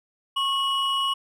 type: tone pair together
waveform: triangle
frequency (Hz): 1094 / 2921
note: C#6 / F#7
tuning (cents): -23 / -23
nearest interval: octave + perfect fourth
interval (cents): 1700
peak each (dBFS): -23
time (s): 0.36-1.14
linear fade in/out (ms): 10
effects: none